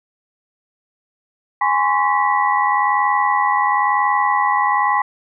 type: tone cluster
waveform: sine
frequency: 828 / 1035 / 1116 / 1950 Hz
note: G#5 / C6 / C#6 / B6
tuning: -5 / -19 / +11 / -23 cents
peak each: -18 / -18 / -21 / -22 dBFS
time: 1.61-5.02 s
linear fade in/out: 5 ms
effects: none